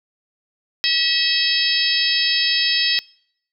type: harmonic tone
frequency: 646 Hz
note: E5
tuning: 35 cents flat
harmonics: 3 / 4 / 5 / 6 / 7 / 8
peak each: -25 / -24 / -23 / -22 / -24 / -21 dBFS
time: 0.84-2.99 s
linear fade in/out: 0 ms
effects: noise-tail reverb RT60 0.7 s tail -26 dB re dry